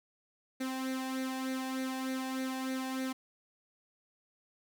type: tone with flanger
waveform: sawtooth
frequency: 261.6 Hz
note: C4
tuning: in tune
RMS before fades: -36 dBFS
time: 0.6-3.13 s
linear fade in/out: 10 ms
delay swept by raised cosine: 0.48 to 1.18 ms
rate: 3.3 Hz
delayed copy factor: +0.65
effects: none